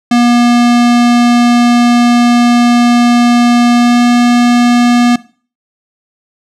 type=tone with pitch glide; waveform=square; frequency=240 to 241.4 Hz; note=B3 to B3; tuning=-49 to -39 cents; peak=-6 dBFS; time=0.11-5.16 s; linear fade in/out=5 ms; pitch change=+10 cents; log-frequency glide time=3.74-4.02 s; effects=noise-tail reverb RT60 0.4 s tail -19 dB re dry + low-pass 7000 Hz 12 dB/octave